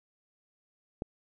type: click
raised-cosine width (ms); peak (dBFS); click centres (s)
2; -20; 1.021
effects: none